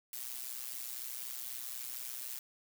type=noise with amplitude modulation; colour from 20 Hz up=blue; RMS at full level=-39 dBFS; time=0.13-2.39 s; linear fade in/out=2 ms; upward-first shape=sine; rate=124 Hz; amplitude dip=80%; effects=none